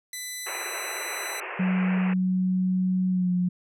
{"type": "tone", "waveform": "10% pulse", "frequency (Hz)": 2000, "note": "B6", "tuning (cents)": 21, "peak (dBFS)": -24, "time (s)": [0.13, 1.4], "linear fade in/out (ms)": 2}
{"type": "band-pass noise", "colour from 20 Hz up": "white", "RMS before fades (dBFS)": -35, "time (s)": [0.46, 2.14], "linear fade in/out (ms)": 10, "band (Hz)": [340, 2700], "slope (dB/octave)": 96}
{"type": "tone with pitch glide", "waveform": "sine", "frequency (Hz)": [185, 179.63], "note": ["F#3", "F3"], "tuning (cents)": [0, 49], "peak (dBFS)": -21, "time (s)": [1.59, 3.49], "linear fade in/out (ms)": 10, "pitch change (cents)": -51, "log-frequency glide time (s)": [3.1, 3.31]}
{"effects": []}